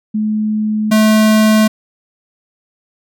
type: tone pair in turn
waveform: sine / square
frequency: 214.2 / 216.4 Hz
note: A3 / A3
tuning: -46 / -29 cents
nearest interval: unison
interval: 17 cents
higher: second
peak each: -13 / -8 dBFS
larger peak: second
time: 0.14-0.91 / 0.91-1.68 s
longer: neither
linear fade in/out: 10 ms
effects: none